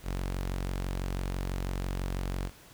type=tone; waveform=sawtooth; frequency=46.05 Hz; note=F#1; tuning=7 cents flat; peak=-27 dBFS; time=0.03-2.51 s; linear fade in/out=50 ms; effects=pink hiss -54 dBFS RMS until 2.73 s